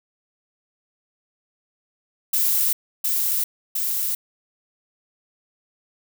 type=noise with echo; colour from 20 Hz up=violet; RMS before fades=-20 dBFS; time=2.33-2.73 s; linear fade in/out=5 ms; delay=710 ms; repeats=2; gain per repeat=-2 dB; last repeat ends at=4.15 s; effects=none